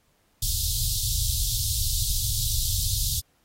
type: band-stop noise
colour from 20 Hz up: pink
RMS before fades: -26 dBFS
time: 0.42-3.2 s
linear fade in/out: 5 ms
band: 120 to 3600 Hz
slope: 48 dB/octave
effects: pink hiss -67 dBFS RMS until 3.44 s + AAC 48 kbps